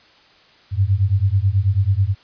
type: beating tone pair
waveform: sine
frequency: 93.3 / 102.5 Hz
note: F#2 / G#2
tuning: +15 / -22 cents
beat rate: 9.2 Hz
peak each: -17 dBFS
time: 0.71-2.15 s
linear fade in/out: 50 ms
effects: white hiss -51 dBFS RMS until 2.23 s + resampled to 11025 Hz